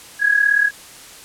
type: tone with amplitude modulation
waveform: sine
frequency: 1661.2 Hz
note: G#6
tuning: in tune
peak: -9 dBFS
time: 0.19-0.71 s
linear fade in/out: 50 ms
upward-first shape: sine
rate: 37.4 Hz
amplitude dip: 75%
effects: white hiss -40 dBFS RMS until 1.24 s + low-pass 11000 Hz 12 dB/octave